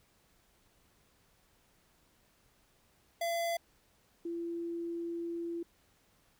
square / sine tone pair in turn, 678 / 339 Hz, E5 / E4, +49 / +49 cents, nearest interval octave, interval 1200 cents, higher first, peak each -32 / -35 dBFS, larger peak first, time 3.21-3.57 / 4.25-5.63 s, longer second, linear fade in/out 5 ms, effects pink hiss -69 dBFS RMS until 6.39 s

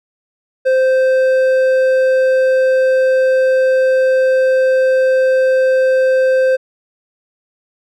sine tone with hard clipping, 521 Hz, C5, 7 cents flat, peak -11 dBFS, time 0.65-6.57 s, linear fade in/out 20 ms, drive 6 dB, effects none

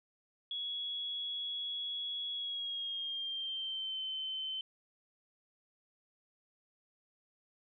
sine tone with pitch glide, 3352 to 3074 Hz, G#7 to G7, +15 to -35 cents, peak -36 dBFS, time 0.51-4.61 s, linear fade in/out 2 ms, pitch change -150 cents, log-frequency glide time 2.32-4 s, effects none

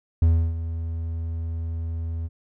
triangle tone with ADSR envelope, 82.3 Hz, E2, 2 cents flat, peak -11 dBFS, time 0.22-2.29 s, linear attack 4 ms, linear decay 310 ms, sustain -13 dB, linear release 33 ms, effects none

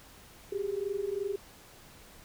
sine tone pair together, 385.9 / 408.8 Hz, G4 / G#4, -27 / -27 cents, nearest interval minor second, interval 100 cents, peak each -34 / -33 dBFS, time 0.52-1.36 s, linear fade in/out 5 ms, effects pink hiss -54 dBFS RMS until 2.24 s

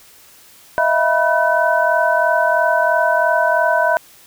sine tone cluster, 632 / 675 / 977 / 1517 Hz, D#5 / E5 / B5 / F#6, +27 / +41 / -19 / +43 cents, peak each -18 dBFS, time 0.78-3.97 s, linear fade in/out 0 ms, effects white hiss -46 dBFS RMS until 4.26 s

